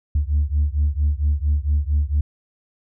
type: beating tone pair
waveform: sine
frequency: 71.6 / 76 Hz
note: D2 / D#2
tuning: -43 / -40 cents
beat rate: 4.4 Hz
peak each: -18 / -19 dBFS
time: 0.15-2.21 s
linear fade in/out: 5 ms
effects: tanh soft clip ceiling -12 dBFS